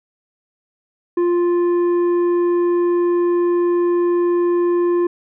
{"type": "tone with tanh clipping", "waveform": "sine", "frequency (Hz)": 349.2, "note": "F4", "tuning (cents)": 0, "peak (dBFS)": -15, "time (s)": [1.17, 5.07], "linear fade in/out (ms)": 5, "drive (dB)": 7, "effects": []}